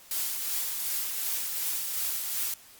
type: noise with tremolo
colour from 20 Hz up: blue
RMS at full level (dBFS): -29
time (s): 0.11-2.54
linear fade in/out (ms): 2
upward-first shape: triangle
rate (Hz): 2.7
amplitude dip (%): 40
effects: white hiss -53 dBFS RMS until 2.79 s + Opus 48 kbps